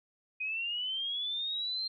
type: linear sweep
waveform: sine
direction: up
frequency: 2489 to 4186 Hz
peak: -32 dBFS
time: 0.4-1.88 s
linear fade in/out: 10 ms
effects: none